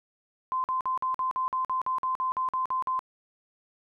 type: tone bursts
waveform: sine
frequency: 1034 Hz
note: C6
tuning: 21 cents flat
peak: -25 dBFS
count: 15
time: 0.52-2.992 s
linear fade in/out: 0 ms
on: 120 ms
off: 48 ms
effects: none

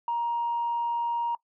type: tone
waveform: sine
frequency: 941 Hz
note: A#5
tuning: 16 cents sharp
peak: -24 dBFS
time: 0.08-1.35 s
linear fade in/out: 2 ms
effects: noise-tail reverb RT60 0.1 s tail -22 dB re dry + tanh soft clip ceiling -21 dBFS

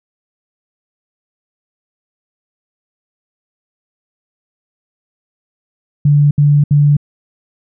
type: tone bursts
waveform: sine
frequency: 145.6 Hz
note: D3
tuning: 15 cents flat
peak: -6 dBFS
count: 3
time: 6.05-6.968 s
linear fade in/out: 5 ms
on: 260 ms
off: 69 ms
effects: none

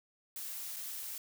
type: noise with dropouts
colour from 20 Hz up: blue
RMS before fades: -42 dBFS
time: 0.36-1.18 s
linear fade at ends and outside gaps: 1 ms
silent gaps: 0.762-0.766 s
effects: none

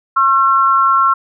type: tone pair together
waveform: sine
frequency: 1081.1 / 1355 Hz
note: C#6 / E6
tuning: -44 / +47 cents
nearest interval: major third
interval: 391 cents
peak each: -12 / -11 dBFS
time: 0.16-1.14 s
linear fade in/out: 10 ms
effects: none

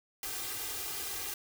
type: noise with comb filter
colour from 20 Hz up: white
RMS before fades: -38 dBFS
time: 0.23-1.34 s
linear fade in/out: 2 ms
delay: 2.5 ms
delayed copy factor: +0.95
effects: none

